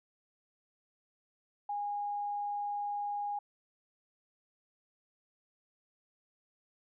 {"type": "tone", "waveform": "sine", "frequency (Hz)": 820, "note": "G#5", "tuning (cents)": -22, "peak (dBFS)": -33, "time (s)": [1.69, 3.39], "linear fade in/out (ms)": 5, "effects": []}